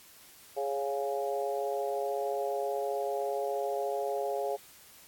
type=harmonic tone with a mistuned harmonic; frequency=138.59 Hz; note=C#3; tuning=in tune; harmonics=3 / 4 / 5 / 6; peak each=-34 / -34 / -35 / -40 dBFS; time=0.56-4.57 s; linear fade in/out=20 ms; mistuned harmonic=5; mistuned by=+17 cents; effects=white hiss -55 dBFS RMS until 5.07 s + AAC 64 kbps